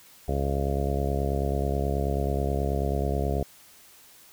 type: harmonic tone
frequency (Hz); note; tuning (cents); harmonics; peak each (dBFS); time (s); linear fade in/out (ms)
69.3; C#2; 0; 1 / 2 / 3 / 4 / 5 / 6 / 7 / 8 / 9 / 10; -27 / -31 / -35 / -37 / -38 / -33 / -38 / -37 / -37 / -35; 0.28-3.43; 5
effects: white hiss -53 dBFS RMS until 4.32 s